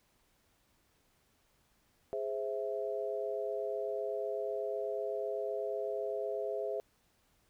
sine chord, Ab augmented, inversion none, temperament equal, 415.3 / 523.3 / 659.3 Hz, Ab4 / C5 / E5, 0 / 0 / 0 cents, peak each -37 / -39 / -38 dBFS, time 2.13-6.8 s, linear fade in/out 0 ms, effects pink hiss -72 dBFS RMS until 7.49 s

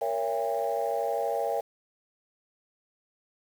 sine chord, A# diminished seventh, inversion none, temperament just, 466.2 / 559.4 / 671.3 / 805.5 Hz, A#4 / C#5 / E5 / G5, 0 / +16 / +31 / +47 cents, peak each -31 dBFS, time 0.01-1.61 s, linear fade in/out 10 ms, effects tanh soft clip ceiling -18 dBFS + 8-bit

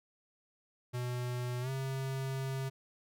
square tone with pitch glide, 123.47 to 133.87 Hz, B2 to C3, 0 to +40 cents, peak -35 dBFS, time 0.93-2.7 s, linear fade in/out 20 ms, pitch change +140 cents, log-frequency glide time 1.61-1.7 s, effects none

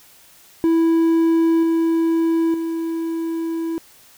triangle tone with level steps, 329.1 Hz, E4, 3 cents flat, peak -11 / -13 / -19 dBFS, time 0.64-3.78 s, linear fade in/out 0 ms, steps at 1.63 / 2.54 s, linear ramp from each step 2 ms, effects white hiss -49 dBFS RMS until 4.17 s

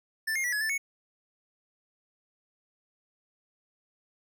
square tone with pitch steps, 1769 / 2130 / 1948 / 1695 / 1762 / 2214 Hz, A6 / C7 / B6 / G#6 / A6 / C#7, +9 / +30 / -24 / +35 / +2 / -3 cents, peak -28 dBFS, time 0.27-0.78 s, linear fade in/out 10 ms, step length 85 ms, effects none

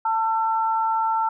sine tone pair together, 892.6 / 1345 Hz, A5 / E6, +25 / +34 cents, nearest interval perfect fifth, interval 709 cents, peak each -20 / -26 dBFS, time 0.05-1.29 s, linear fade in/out 5 ms, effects none

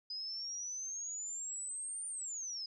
sine exponential two-way sweep, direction up then down, 4978 to 9100 to 4978 Hz, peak -39 dBFS, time 0.1-2.66 s, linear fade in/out 5 ms, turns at 2.08 s, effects none

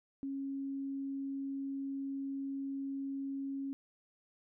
sine tone, 273.9 Hz, C#4, 21 cents flat, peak -36 dBFS, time 0.23-3.73 s, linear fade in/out 0 ms, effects none

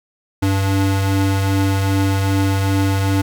square tone pair together, 97.54 / 290.1 Hz, G2 / D4, -8 / -21 cents, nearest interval octave + perfect fifth, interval 1887 cents, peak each -16 / -22 dBFS, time 0.42-3.22 s, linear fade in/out 10 ms, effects none

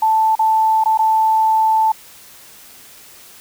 sine tone with dropouts, 880 Hz, A5, in tune, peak -11 dBFS, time 0.02-1.92 s, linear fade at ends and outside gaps 5 ms, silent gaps 0.354-0.392 / 0.839-0.857 / 0.975-0.99 s, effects white hiss -42 dBFS RMS until 3.4 s

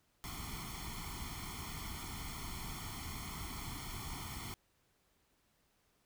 pink noise with comb filter, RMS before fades -44 dBFS, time 0.24-4.54 s, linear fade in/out 0 ms, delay 0.92 ms, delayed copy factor +0.95, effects pink hiss -75 dBFS RMS until 6.05 s

